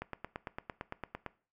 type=click train; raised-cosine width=0.5 ms; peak=-23 dBFS; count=12; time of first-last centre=0.02-1.263 s; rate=8.85 Hz; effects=noise-tail reverb RT60 0.4 s tail -19 dB re dry